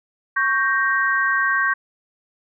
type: chord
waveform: sine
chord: G diminished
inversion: second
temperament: equal with one note detuned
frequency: 1108.7 / 1568 / 1870 Hz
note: Db6 / G6 / Bb6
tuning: 0 / 0 / +5 cents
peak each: -22 / -19 / -23 dBFS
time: 0.36-1.74 s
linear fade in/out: 10 ms
effects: none